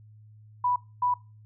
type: tone bursts at uneven times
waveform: sine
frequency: 986 Hz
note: B5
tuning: 3 cents flat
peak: -22 dBFS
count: 2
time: 0.64-0.76 / 1.02-1.14 s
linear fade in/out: 5 ms
effects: noise-tail reverb RT60 0.3 s tail -21 dB re dry + added 107 Hz sine -49 dBFS peak until 1.45 s